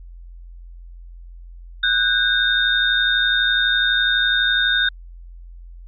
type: tone cluster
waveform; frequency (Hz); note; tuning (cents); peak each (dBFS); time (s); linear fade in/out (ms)
sine; 1485 / 1597 / 3664; F#6 / G6 / A#7; +6 / +32 / -31; -19 / -21 / -19; 1.83-4.89; 5
effects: added 43 Hz sine -36 dBFS peak until 5.87 s